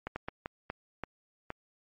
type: slowing click train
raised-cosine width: 0.5 ms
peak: -20 dBFS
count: 7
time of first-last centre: 0.07-1.504 s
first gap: 90 ms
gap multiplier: 1.39
effects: MP3 32 kbps